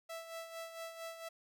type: tone with tremolo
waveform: sawtooth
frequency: 659.3 Hz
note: E5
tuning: in tune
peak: -38 dBFS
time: 0.09-1.29 s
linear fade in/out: 10 ms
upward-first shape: sine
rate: 4.4 Hz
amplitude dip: 60%
effects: none